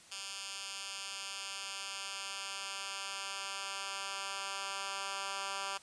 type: tone with high-pass filter sweep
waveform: 10% pulse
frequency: 196 Hz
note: G3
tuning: in tune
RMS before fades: -41 dBFS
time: 0.11-5.78 s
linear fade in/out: 10 ms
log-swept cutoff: 3000 to 1200 Hz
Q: 0.79
effects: white hiss -58 dBFS RMS until 5.82 s + resampled to 22050 Hz